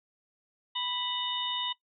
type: harmonic tone with a mistuned harmonic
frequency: 987.8 Hz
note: B5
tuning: in tune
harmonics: 1 / 2 / 3 / 4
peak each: -37 / -44 / -34 / -33 dBFS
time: 0.75-1.73 s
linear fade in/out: 10 ms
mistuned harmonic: 4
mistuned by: -130 cents
effects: noise-tail reverb RT60 0.1 s tail -17 dB re dry